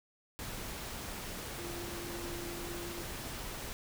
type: tone in noise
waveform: sine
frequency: 345.4 Hz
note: F4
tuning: 19 cents flat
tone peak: -43 dBFS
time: 1.58-3.02 s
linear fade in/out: 0 ms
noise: pink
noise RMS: -42 dBFS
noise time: 0.39-3.73 s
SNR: -4 dB
effects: none